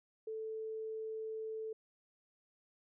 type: tone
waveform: sine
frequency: 440 Hz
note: A4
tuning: in tune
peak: -39 dBFS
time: 0.27-1.73 s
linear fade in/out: 5 ms
effects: none